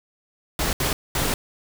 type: noise bursts at uneven times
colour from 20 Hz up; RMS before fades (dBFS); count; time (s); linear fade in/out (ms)
pink; -23; 3; 0.59-0.73 / 0.8-0.93 / 1.15-1.34; 2
effects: none